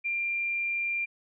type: tone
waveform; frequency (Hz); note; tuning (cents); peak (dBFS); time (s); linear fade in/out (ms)
sine; 2383; D7; +25; -27; 0.04-1.06; 20
effects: none